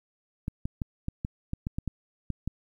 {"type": "clicks", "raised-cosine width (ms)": 5, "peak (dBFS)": -18, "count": 11, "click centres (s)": [0.481, 0.655, 0.818, 1.084, 1.249, 1.534, 1.669, 1.785, 1.877, 2.303, 2.476], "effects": ["10-bit"]}